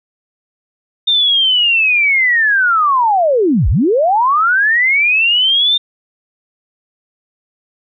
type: linear two-way sweep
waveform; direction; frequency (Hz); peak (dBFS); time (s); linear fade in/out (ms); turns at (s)
sine; down then up; 3644 to 39.96 to 3644; -9; 1.07-5.78; 10; 3.69
effects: none